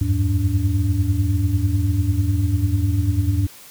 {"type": "tone cluster", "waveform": "sine", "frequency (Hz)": [82.1, 93.1, 102.2, 289.3], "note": ["E2", "F#2", "G#2", "D4"], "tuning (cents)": [-6, 11, -27, -26], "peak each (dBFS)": [-21, -24, -19, -26], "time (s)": [0.01, 3.47], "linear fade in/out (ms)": 5, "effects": ["white hiss -43 dBFS RMS until 3.7 s"]}